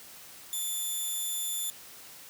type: tone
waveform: 5% pulse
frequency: 3520 Hz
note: A7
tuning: in tune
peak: -23 dBFS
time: 0.53-1.7 s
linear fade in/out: 0 ms
effects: white hiss -49 dBFS RMS until 2.29 s + high-pass 60 Hz 12 dB/octave